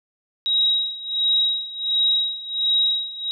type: tone with tremolo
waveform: sine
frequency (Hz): 3819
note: A#7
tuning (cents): +41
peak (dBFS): -15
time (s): 0.46-3.31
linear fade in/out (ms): 0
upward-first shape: sine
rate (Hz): 1.4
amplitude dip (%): 85
effects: none